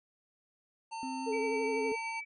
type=harmonic tone; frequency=900 Hz; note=A5; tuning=39 cents sharp; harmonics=1 / 3 / 5 / 7 / 9 / 10; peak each=-38 / -48 / -52 / -55 / -57 / -58 dBFS; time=0.91-2.21 s; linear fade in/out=20 ms
type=tone with pitch glide; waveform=triangle; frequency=261.6 to 267.7 Hz; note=C4 to C4; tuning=0 to +40 cents; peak=-36 dBFS; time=1.03-1.92 s; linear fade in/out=0 ms; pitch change=+40 cents; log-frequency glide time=1.18-1.31 s
type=tone with vibrato; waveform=sine; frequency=439.9 Hz; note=A4; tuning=in tune; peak=-31 dBFS; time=1.26-1.96 s; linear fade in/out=20 ms; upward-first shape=triangle; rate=12 Hz; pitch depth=74 cents each way
type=tone with tremolo; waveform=sine; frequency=2300 Hz; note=D7; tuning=37 cents flat; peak=-36 dBFS; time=1.32-2.25 s; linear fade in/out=20 ms; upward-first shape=sine; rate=9.6 Hz; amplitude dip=40%
effects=none